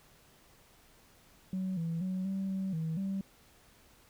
sine tone with pitch steps, 187.4 / 165.6 / 186.3 / 192.9 / 191.2 / 160.9 / 194.1 Hz, F#3 / E3 / F#3 / G3 / G3 / E3 / G3, +22 / +8 / +12 / -28 / -43 / -42 / -17 cents, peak -30 dBFS, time 1.53-3.21 s, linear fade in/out 2 ms, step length 240 ms, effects tanh soft clip ceiling -29 dBFS + pink hiss -62 dBFS RMS until 4.09 s

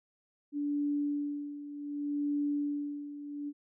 sine tone with tremolo, 290 Hz, D4, 22 cents flat, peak -28 dBFS, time 0.52-3.53 s, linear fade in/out 50 ms, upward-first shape sine, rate 0.66 Hz, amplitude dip 75%, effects none

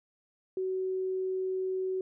sine tone, 375.4 Hz, F#4, 25 cents sharp, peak -29 dBFS, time 0.57-2.01 s, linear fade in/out 2 ms, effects none

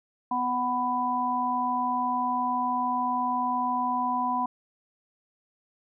harmonic tone, 248.5 Hz, B3, 11 cents sharp, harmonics 1 / 3 / 4, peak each -32 / -30 / -26 dBFS, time 0.31-4.46 s, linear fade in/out 5 ms, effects none

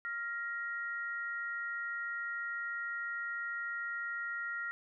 sine tone pair together, 1396.9 / 1886 Hz, F6 / A#6, 0 / +20 cents, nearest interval perfect fourth, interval 520 cents, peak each -38 / -39 dBFS, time 0.05-4.71 s, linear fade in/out 0 ms, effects none

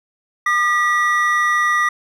triangle tone pair together, 1212 / 1938.4 Hz, D#6 / B6, -46 / -33 cents, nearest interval minor sixth, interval 813 cents, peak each -15 dBFS, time 0.46-1.89 s, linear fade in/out 5 ms, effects none

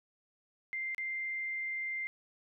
sine tone with dropouts, 2093 Hz, C7, in tune, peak -34 dBFS, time 0.73-2.07 s, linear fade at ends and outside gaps 0 ms, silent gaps 0.947-0.981 s, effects none

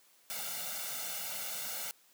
white noise with comb filter, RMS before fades -39 dBFS, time 0.3-1.91 s, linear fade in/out 0 ms, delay 1.4 ms, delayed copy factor +0.9, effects white hiss -65 dBFS RMS until 2.13 s + high-pass 200 Hz 12 dB/octave

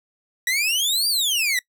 sawtooth exponential two-way sweep, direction up then down, 1912 to 4792 to 1912 Hz, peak -16 dBFS, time 0.47-1.59 s, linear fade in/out 2 ms, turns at 1.08 s, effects noise-tail reverb RT60 0.1 s tail -22 dB re dry

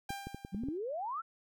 sawtooth tone with exponential decay, 795 Hz, G5, 24 cents sharp, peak -33 dBFS, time 0.09-0.78 s, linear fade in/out 5 ms, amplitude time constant 150 ms
clicks, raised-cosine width 3 ms, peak -28 dBFS, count 7, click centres 0.105 / 0.27 / 0.346 / 0.449 / 0.547 / 0.636 / 0.686 s
sine exponential sweep, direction up, 178.1 to 1396.9 Hz, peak -35 dBFS, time 0.52-1.22 s, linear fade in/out 20 ms
effects none

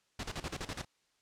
pink noise with tremolo, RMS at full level -38 dBFS, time 0.19-0.85 s, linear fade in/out 5 ms, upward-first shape square, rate 12 Hz, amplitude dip 80%, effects white hiss -74 dBFS RMS until 1.21 s + low-pass 7000 Hz 12 dB/octave

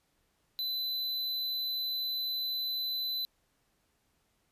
square tone, 4014 Hz, B7, 27 cents sharp, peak -32 dBFS, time 0.59-3.25 s, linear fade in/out 0 ms, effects pink hiss -74 dBFS RMS until 4.51 s + resampled to 32000 Hz

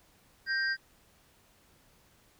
sine tone cluster, 1573 / 1872 / 4846 Hz, G6 / A#6 / D#8, +6 / +7 / -47 cents, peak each -29 / -35 / -36 dBFS, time 0.46-0.77 s, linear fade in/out 50 ms, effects pink hiss -64 dBFS RMS until 2.39 s

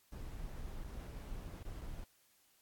brown noise with dropouts, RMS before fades -45 dBFS, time 0.12-2.04 s, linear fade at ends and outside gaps 2 ms, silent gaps 0.839-0.844 / 1.629-1.651 / 1.812-1.816 s, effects white hiss -71 dBFS RMS until 2.61 s + AAC 64 kbps

